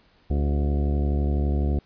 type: harmonic tone with a mistuned harmonic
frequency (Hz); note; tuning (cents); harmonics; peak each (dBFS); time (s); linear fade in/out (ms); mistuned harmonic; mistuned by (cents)
72; D2; -34; 1 / 2 / 3 / 4 / 5 / 6 / 7 / 8 / 9 / 10; -21 / -30 / -31 / -34 / -35 / -40 / -40 / -45 / -45 / -42; 0.3-1.79; 5; 6; -60
effects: pink hiss -60 dBFS RMS until 1.85 s + resampled to 11025 Hz